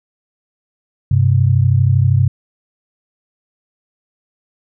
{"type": "tone pair together", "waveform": "sine", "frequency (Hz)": [97.7, 130.41], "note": ["G2", "C3"], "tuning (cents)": [-5, -5], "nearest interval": "perfect fourth", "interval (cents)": 500, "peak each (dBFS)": -12, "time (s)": [1.11, 2.28], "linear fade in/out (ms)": 5, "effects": []}